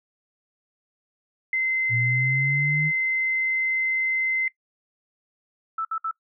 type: tone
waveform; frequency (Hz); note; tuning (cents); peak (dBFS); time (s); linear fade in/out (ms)
sine; 2066; C7; -22; -21; 1.53-4.48; 2
type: linear sweep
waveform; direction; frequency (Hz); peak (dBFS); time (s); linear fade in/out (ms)
sine; up; 115 to 155.56; -23; 1.89-2.92; 50
type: tone bursts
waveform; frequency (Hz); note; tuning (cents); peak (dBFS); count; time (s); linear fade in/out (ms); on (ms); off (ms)
sine; 1318; E6; -1; -24; 3; 5.78-6.112; 5; 70; 61
effects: noise-tail reverb RT60 0.1 s tail -21 dB re dry